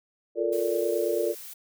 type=chord; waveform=sine; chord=Bb major seventh; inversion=second; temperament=just; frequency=349.6 / 437 / 466.2 / 582.7 Hz; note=F4 / A4 / Bb4 / D5; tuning=+2 / -12 / 0 / -14 cents; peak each=-29 dBFS; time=0.35-1.35 s; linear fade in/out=50 ms
type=noise; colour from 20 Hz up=blue; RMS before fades=-42 dBFS; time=0.52-1.54 s; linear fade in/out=10 ms
effects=none